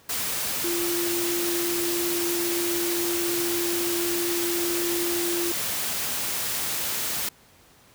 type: tone in noise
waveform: sine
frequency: 345.2 Hz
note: F4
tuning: 20 cents flat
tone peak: -26 dBFS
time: 0.64-5.52 s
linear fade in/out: 5 ms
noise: white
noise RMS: -28 dBFS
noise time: 0.09-7.29 s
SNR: -1 dB
effects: pink hiss -55 dBFS RMS until 7.94 s + high-pass 60 Hz 12 dB/octave